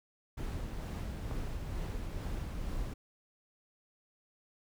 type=noise with tremolo; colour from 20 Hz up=brown; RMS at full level=-37 dBFS; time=0.37-2.94 s; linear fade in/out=10 ms; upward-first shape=sine; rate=2.2 Hz; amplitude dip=25%
type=click; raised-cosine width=1 ms; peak=-27 dBFS; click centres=1.312 s
effects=none